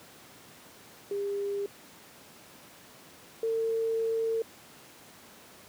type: tone pair in turn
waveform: sine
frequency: 402.2 / 451.5 Hz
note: G4 / A4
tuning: +44 / +45 cents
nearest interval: major second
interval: 201 cents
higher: second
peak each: -29 / -26 dBFS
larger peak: second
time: 1.11-1.66 / 3.43-4.42 s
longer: second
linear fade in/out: 2 ms
effects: pink hiss -52 dBFS RMS until 5.68 s + high-pass 150 Hz 12 dB/octave